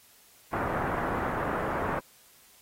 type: low-pass noise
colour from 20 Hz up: white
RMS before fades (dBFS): -31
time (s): 0.53-1.99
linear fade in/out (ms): 0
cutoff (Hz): 1400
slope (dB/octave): 24
effects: white hiss -58 dBFS RMS until 2.61 s + AAC 48 kbps